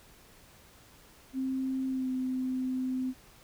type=tone with pitch glide; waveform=sine; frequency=263.2 to 257.5 Hz; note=C4 to C4; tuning=+10 to -28 cents; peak=-29 dBFS; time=1.33-3.14 s; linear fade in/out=50 ms; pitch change=-38 cents; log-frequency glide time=1.88-2.09 s; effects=pink hiss -57 dBFS RMS until 3.43 s